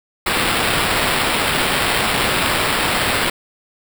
white noise with sample-and-hold, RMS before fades -18 dBFS, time 0.26-3.3 s, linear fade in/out 5 ms, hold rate 6300 Hz, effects none

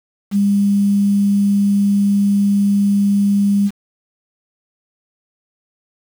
sine tone with quantisation, 201.1 Hz, G3, 44 cents sharp, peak -11 dBFS, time 0.31-3.71 s, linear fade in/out 50 ms, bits 6, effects none

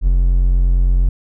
triangle tone with ADSR envelope, 44.43 Hz, F1, 31 cents sharp, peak -6 dBFS, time 0.01-1.09 s, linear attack 62 ms, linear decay 9 ms, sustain -2 dB, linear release 4 ms, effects none

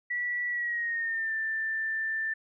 sine tone with pitch glide, 1949 to 1776.9 Hz, B6 to A6, -23 to +17 cents, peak -28 dBFS, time 0.1-2.34 s, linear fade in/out 10 ms, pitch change -160 cents, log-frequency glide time 0.49-1.34 s, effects none

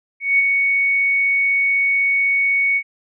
sine tone with ADSR envelope, 2226 Hz, C#7, 7 cents sharp, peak -10 dBFS, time 0.2-2.83 s, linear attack 190 ms, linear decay 19 ms, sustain -4 dB, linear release 66 ms, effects none

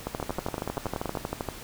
two click trains, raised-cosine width 1 ms, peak -15 / -16 dBFS, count 19 / 11, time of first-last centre 0.07-1.487 / 0.2-1.152 s, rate 12.7 / 10.5 Hz, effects pink hiss -43 dBFS RMS until 1.63 s

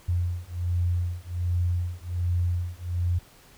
sine beating tone pair, 87.31 / 88.61 Hz, F2 / F2, 0 / +26 cents, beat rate 1.3 Hz, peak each -27 dBFS, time 0.08-3.19 s, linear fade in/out 10 ms, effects pink hiss -54 dBFS RMS until 3.57 s

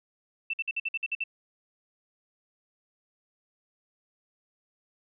sine tone bursts, 2670 Hz, E7, 22 cents sharp, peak -27 dBFS, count 9, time 0.5-1.239 s, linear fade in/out 5 ms, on 35 ms, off 53 ms, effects none

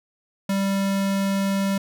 square tone, 196 Hz, G3, in tune, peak -21 dBFS, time 0.49-1.78 s, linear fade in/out 5 ms, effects none

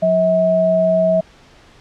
sine tone pair together, 180.72 / 644 Hz, F#3 / E5, -40 / -41 cents, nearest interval octave + minor seventh, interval 2199 cents, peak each -20 / -12 dBFS, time 0.02-1.21 s, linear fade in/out 10 ms, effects pink hiss -47 dBFS RMS until 1.8 s + low-pass 5000 Hz 12 dB/octave

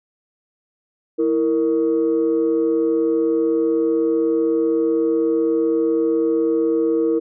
sine tone pair together, 328.1 / 464 Hz, E4 / A#4, -8 / -8 cents, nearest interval tritone, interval 600 cents, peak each -17 dBFS, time 1.18-7.2 s, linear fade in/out 20 ms, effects tanh soft clip ceiling -10 dBFS

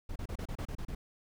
brown noise bursts, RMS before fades -38 dBFS, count 9, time 0.09-0.95 s, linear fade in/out 5 ms, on 68 ms, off 31 ms, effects none

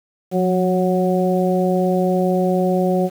harmonic tone with a mistuned harmonic, 184.3 Hz, F#3, 7 cents flat, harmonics 1 / 2 / 3 / 4, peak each -18 / -20 / -21 / -24 dBFS, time 0.31-3.1 s, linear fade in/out 50 ms, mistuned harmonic 1, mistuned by -34 cents, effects 7-bit

